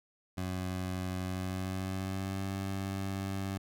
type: tone with pitch glide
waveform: 20% pulse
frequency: 92.2 to 96.9 Hz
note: F#2 to G2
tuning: -6 to -20 cents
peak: -29 dBFS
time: 0.37-3.58 s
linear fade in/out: 10 ms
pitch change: +86 cents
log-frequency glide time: 1.2-2.53 s
effects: none